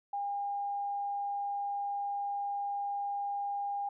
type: tone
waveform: sine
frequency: 807 Hz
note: G#5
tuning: 50 cents flat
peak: -32 dBFS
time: 0.13-3.89 s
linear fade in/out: 5 ms
effects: none